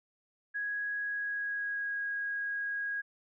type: tone with pitch glide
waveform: sine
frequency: 1661.2 to 1644 Hz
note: G#6 to G#6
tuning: 0 to -18 cents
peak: -32 dBFS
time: 0.54-3.02 s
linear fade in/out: 20 ms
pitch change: -18 cents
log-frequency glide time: 0.98-2.01 s
effects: none